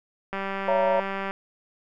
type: click train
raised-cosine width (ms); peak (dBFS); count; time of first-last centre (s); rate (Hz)
0.5; -16; 192; 0.33-1.309; 195
type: chord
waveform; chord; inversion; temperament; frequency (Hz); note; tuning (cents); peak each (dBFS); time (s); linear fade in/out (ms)
sine; A# diminished; first; just; 559.4 / 671.3 / 932.3; C#5 / E5 / A#5; +16 / +31 / 0; -22 / -26 / -26; 0.68-1; 2
effects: none